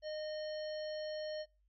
harmonic tone, 614 Hz, D#5, 23 cents flat, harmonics 1 / 3 / 5 / 7 / 9, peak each -39 / -53 / -55 / -52 / -56 dBFS, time 0.02-1.46 s, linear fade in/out 50 ms, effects noise-tail reverb RT60 0.3 s tail -24 dB re dry + added 50 Hz sine -70 dBFS peak until 1.68 s

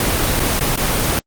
pink noise with dropouts, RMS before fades -17 dBFS, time 0-1.19 s, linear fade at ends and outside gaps 2 ms, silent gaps 0.397-0.401 / 0.594-0.608 / 0.759-0.774 s, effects Opus 24 kbps

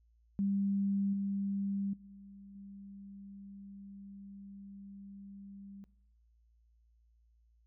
sine tone with level steps, 198.1 Hz, G3, 18 cents sharp, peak -29 / -32 / -50 / -47 dBFS, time 0.39-5.84 s, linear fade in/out 0 ms, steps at 1.13 / 1.93 / 2.55 s, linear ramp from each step 5 ms, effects noise-tail reverb RT60 0.7 s tail -21 dB re dry + added 57 Hz sine -65 dBFS peak until 7.66 s

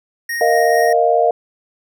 square tone with tremolo, 1864.7 Hz, A#6, in tune, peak -20 dBFS, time 0.29-0.93 s, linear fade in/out 5 ms, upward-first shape triangle, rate 4.5 Hz, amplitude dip 25%
sine chord, Bb suspended fourth, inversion none, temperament just, 466.2 / 621.6 / 699.2 Hz, Bb4 / Eb5 / F5, 0 / -2 / +2 cents, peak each -16 / -16 / -14 dBFS, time 0.41-1.31 s, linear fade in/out 2 ms
effects none

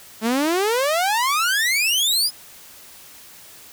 sawtooth exponential sweep, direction up, 212.9 to 5150 Hz, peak -14 dBFS, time 0.21-2.31 s, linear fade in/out 50 ms, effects white hiss -44 dBFS RMS until 3.72 s

